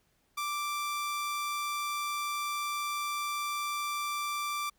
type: tone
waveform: sawtooth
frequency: 1174.7 Hz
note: D6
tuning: in tune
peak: -28 dBFS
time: 0.37-4.7 s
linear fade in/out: 10 ms
effects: pink hiss -72 dBFS RMS until 4.78 s